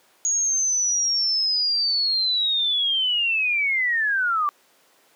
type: linear sweep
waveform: sine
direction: down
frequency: 6700 to 1147 Hz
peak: -19 dBFS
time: 0.25-4.49 s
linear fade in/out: 0 ms
effects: pink hiss -58 dBFS RMS until 5.15 s + high-pass 400 Hz 12 dB/octave